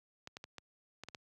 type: clicks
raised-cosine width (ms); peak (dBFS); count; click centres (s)
0.2; -28; 7; 0.274 / 0.369 / 0.441 / 0.583 / 1.036 / 1.086 / 1.148
effects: high-pass 80 Hz 12 dB/octave